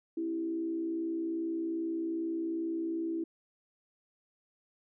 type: tone with frequency modulation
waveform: sine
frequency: 329.6 Hz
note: E4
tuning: in tune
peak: -31 dBFS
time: 0.17-3.24 s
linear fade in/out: 5 ms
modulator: 62.5 Hz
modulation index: 0.47
effects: none